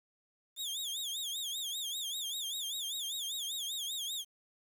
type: tone with vibrato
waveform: sawtooth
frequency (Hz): 3473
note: A7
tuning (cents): -23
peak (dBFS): -33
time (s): 0.56-4.25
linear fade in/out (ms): 50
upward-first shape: sine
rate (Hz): 5.1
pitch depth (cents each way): 160
effects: 10-bit